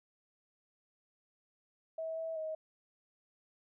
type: tone with pitch steps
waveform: sine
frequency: 646 / 650 / 631 Hz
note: E5 / E5 / D#5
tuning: -35 / -24 / +24 cents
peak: -36 dBFS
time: 1.98-2.55 s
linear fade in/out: 5 ms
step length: 190 ms
effects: none